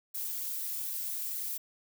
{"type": "noise with flanger", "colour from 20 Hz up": "violet", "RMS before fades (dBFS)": -36, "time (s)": [0.14, 1.58], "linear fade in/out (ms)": 10, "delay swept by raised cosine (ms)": [0.48, 5.58], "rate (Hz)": 4, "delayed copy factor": 0.65, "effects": []}